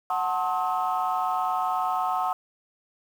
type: chord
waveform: sine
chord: F# diminished seventh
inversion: none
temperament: just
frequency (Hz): 740 / 888 / 1065.6 / 1278.7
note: F#5 / A5 / C6 / Eb6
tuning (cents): 0 / +16 / +31 / +47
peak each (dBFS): -26 / -30 / -29 / -29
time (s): 0.1-2.33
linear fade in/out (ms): 2
effects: tanh soft clip ceiling -16 dBFS + 8-bit